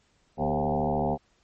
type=tone with frequency modulation; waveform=sine; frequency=466.8 Hz; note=A#4; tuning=2 cents sharp; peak=-23 dBFS; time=0.37-1.18 s; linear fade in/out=50 ms; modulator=73.6 Hz; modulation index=4.9; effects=pink hiss -67 dBFS RMS until 1.43 s + MP3 32 kbps